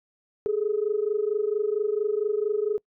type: tone pair together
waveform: sine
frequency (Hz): 409.8 / 434.2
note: G#4 / A4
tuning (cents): -23 / -23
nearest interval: minor second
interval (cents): 100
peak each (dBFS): -25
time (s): 0.46-2.78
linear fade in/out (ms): 0
effects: noise-tail reverb RT60 0.1 s tail -26 dB re dry + tanh soft clip ceiling -15 dBFS

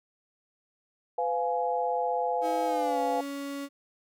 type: chord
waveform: sine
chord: F diminished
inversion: second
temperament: just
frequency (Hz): 502.9 / 698.5 / 838.1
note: Cb5 / F5 / Ab5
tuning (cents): +31 / 0 / +16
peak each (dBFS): -30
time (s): 1.18-3.21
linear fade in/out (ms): 5
type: tone with pitch glide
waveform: 35% pulse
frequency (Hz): 320 to 280.2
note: D#4 to C#4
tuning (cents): +49 to +19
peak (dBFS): -32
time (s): 2.41-3.69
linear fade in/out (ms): 50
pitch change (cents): -230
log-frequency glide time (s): 2.66-2.99
effects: none

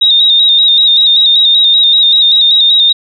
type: tone with vibrato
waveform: sine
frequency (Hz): 3729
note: A#7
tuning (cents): 0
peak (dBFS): -4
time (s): 0.01-2.93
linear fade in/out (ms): 10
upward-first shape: square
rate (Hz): 5.2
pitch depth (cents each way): 42
effects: none

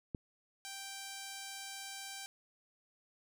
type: click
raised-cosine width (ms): 3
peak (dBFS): -25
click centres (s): 0.148
type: tone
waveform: 5% pulse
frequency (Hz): 784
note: G5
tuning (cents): 0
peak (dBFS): -32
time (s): 0.65-2.26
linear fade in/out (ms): 0
effects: none

